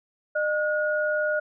sine tone pair together, 607.8 / 1444 Hz, D#5 / F#6, -41 / -43 cents, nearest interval octave + minor third, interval 1498 cents, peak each -24 / -26 dBFS, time 0.35-1.4 s, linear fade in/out 10 ms, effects none

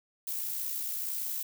violet noise with amplitude modulation, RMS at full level -33 dBFS, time 0.27-1.43 s, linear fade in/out 5 ms, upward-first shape sine, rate 61.6 Hz, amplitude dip 35%, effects none

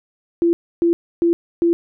sine tone bursts, 340 Hz, F4, 46 cents flat, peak -12 dBFS, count 4, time 0.42-1.73 s, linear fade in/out 0 ms, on 110 ms, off 290 ms, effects none

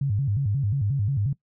sine tone with vibrato, 119 Hz, A#2, 36 cents sharp, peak -21 dBFS, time 0.01-1.33 s, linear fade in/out 5 ms, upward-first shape square, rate 5.6 Hz, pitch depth 270 cents each way, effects noise-tail reverb RT60 0.1 s tail -20 dB re dry

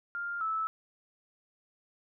sine tone pair in turn, 1400 / 1308.9 Hz, F6 / E6, +4 / -13 cents, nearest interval minor second, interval 117 cents, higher first, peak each -33 / -29 dBFS, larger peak second, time 0.15-0.41 / 0.41-0.67 s, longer neither, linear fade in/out 0 ms, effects none

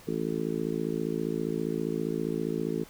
harmonic tone, 55 Hz, A1, in tune, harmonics 3 / 4 / 5 / 6 / 7 / 8, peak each -35 / -35 / -35 / -35 / -35 / -35 dBFS, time 0.07-2.84 s, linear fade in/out 10 ms, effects pink hiss -52 dBFS RMS until 2.89 s

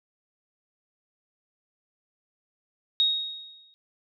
sine tone with exponential decay, 3755 Hz, A#7, 12 cents sharp, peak -17 dBFS, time 3-3.74 s, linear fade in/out 0 ms, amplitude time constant 160 ms, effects none

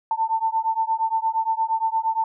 sine beating tone pair, 890 / 898.6 Hz, A5 / A5, +20 / +36 cents, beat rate 8.6 Hz, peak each -23 dBFS, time 0.11-2.24 s, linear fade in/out 2 ms, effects none

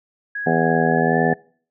sine tone with pitch glide, 1661.2 to 1747.8 Hz, G#6 to A6, 0 to -12 cents, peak -24 dBFS, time 0.35-1.34 s, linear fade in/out 5 ms, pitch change +88 cents, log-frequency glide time 0.84-1.17 s
harmonic tone, 81.9 Hz, E2, 11 cents flat, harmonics 2 / 3 / 4 / 5 / 6 / 7 / 8 / 9 / 10, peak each -22 / -22 / -32 / -23 / -24 / -29 / -27 / -21 / -30 dBFS, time 0.46-1.34 s, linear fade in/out 10 ms
effects noise-tail reverb RT60 0.5 s tail -25 dB re dry

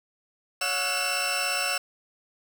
20% pulse tone cluster, 560 / 721 / 1315 / 1497 / 2687 Hz, C#5 / F#5 / E6 / F#6 / E7, +18 / -45 / -5 / +20 / +33 cents, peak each -30 / -28 / -29 / -30 / -23 dBFS, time 0.61-1.78 s, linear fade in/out 5 ms, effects none

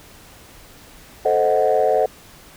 sine chord, A diminished seventh, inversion none, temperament equal, 440 / 523.3 / 622.3 / 740 Hz, A4 / C5 / Eb5 / Gb5, 0 / 0 / 0 / 0 cents, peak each -19 dBFS, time 1.25-2.06 s, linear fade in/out 5 ms, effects tanh soft clip ceiling -7 dBFS + pink hiss -45 dBFS RMS until 2.56 s

